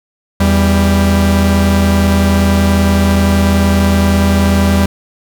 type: tone pair together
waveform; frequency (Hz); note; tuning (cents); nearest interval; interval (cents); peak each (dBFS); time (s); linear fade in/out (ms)
45% pulse; 82.41 / 196.74; E2 / G3; 0 / +7; octave + minor third; 1507; -11; 0.4-4.86; 5
effects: none